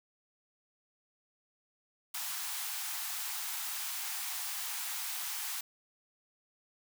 white high-pass noise, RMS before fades -38 dBFS, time 2.14-5.61 s, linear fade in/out 5 ms, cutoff 720 Hz, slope 96 dB/octave, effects none

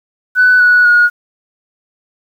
sine tone with pitch steps, 1496 / 1469.5 / 1443.4 Hz, F#6 / F#6 / F#6, +19 / -12 / -43 cents, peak -4 dBFS, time 0.35-1.1 s, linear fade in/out 50 ms, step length 250 ms, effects tanh soft clip ceiling -1 dBFS + 7-bit

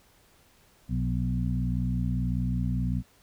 harmonic tone with a mistuned harmonic, 61.74 Hz, B1, in tune, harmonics 1 / 2 / 3 / 4, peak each -30 / -29 / -31 / -34 dBFS, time 0.88-3.03 s, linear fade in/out 50 ms, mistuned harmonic 3, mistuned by -32 cents, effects pink hiss -61 dBFS RMS until 3.22 s

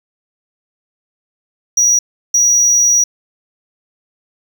triangle tone bursts at uneven times, 5790 Hz, F#8, 38 cents flat, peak -7 dBFS, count 2, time 1.77-1.99 / 2.34-3.04 s, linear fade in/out 5 ms, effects none

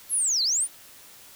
sine linear two-way sweep, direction down then up, 11550 to 3980 to 9890 Hz, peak -21 dBFS, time 0.09-0.68 s, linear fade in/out 50 ms, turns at 0.43 s, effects white hiss -49 dBFS RMS until 1.35 s

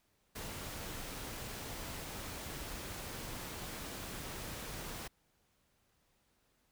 pink noise, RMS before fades -44 dBFS, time 0.35-5.08 s, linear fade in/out 10 ms, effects pink hiss -75 dBFS RMS until 6.71 s

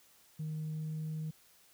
sine tone with pitch glide, 155.56 to 156.55 Hz, D#3 to D#3, 0 to +11 cents, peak -34 dBFS, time 0.39-1.31 s, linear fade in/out 10 ms, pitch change +11 cents, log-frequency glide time 0.66-1.05 s, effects tanh soft clip ceiling -33 dBFS + white hiss -64 dBFS RMS until 1.73 s

